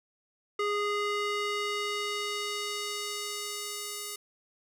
square tone with band-pass filter sweep, 412.7 Hz, G#4, 11 cents flat, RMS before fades -33 dBFS, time 0.59-4.16 s, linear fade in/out 5 ms, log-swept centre 1400 to 10000 Hz, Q 0.7, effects none

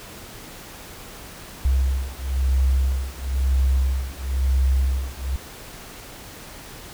sine beating tone pair, 65.41 / 66.41 Hz, C2 / C2, 0 / +26 cents, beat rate 1 Hz, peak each -21 dBFS, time 1.65-5.36 s, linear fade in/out 0 ms, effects pink hiss -40 dBFS RMS until 6.93 s

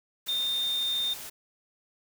sine tone in noise, 3636 Hz, A#7, 44 cents flat, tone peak -26 dBFS, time 0.28-1.14 s, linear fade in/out 10 ms, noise white, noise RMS -41 dBFS, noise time 0.26-1.3 s, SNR +12 dB, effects none

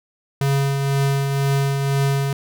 square tone with tremolo, 138.5 Hz, C#3, 1 cent flat, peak -16 dBFS, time 0.41-2.33 s, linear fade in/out 2 ms, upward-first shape triangle, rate 2 Hz, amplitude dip 40%, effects none

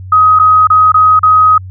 sine tone with dropouts, 1260 Hz, D#6, 21 cents sharp, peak -3 dBFS, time 0.12-1.58 s, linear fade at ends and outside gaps 5 ms, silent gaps 0.39-0.396 / 0.672-0.701 / 0.92-0.942 / 1.193-1.231 s, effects added 93 Hz sine -24 dBFS peak until 1.7 s

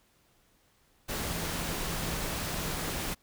sine tone in noise, 168.4 Hz, E3, 37 cents sharp, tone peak -41 dBFS, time 1.26-2.96 s, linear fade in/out 20 ms, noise pink, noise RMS -34 dBFS, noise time 1.08-3.15 s, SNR -10 dB, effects pink hiss -67 dBFS RMS until 3.22 s

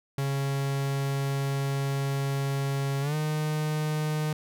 45% pulse tone with pitch glide, 138.1 to 153.23 Hz, C#3 to D#3, -6 to -26 cents, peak -26 dBFS, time 0.18-4.33 s, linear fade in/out 2 ms, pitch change +180 cents, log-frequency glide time 3.01-3.15 s, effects none

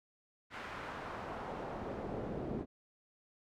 brown noise with band-pass filter sweep, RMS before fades -42 dBFS, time 0.5-2.66 s, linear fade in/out 50 ms, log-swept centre 1800 to 340 Hz, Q 1.1, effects none

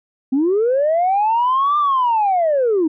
sine linear two-way sweep, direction up then down, 251.9 to 1201 to 299.1 Hz, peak -12 dBFS, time 0.32-2.88 s, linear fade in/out 10 ms, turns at 1.78 s, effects tanh soft clip ceiling -10 dBFS

